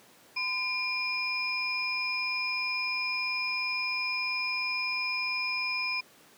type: tone cluster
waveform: sine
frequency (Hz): 1016 / 2403 / 5080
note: B5 / D7 / D#8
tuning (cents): +49 / +39 / +35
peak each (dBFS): -38 / -30 / -34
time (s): 0.36-6.01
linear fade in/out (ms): 10
effects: pink hiss -57 dBFS RMS until 6.37 s + high-pass 200 Hz 12 dB/octave